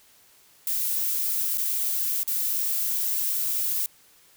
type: noise with dropouts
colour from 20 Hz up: violet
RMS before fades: -26 dBFS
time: 0.67-3.86 s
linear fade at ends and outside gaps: 1 ms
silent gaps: 1.574-1.581 / 2.232-2.277 s
effects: white hiss -57 dBFS RMS until 4.36 s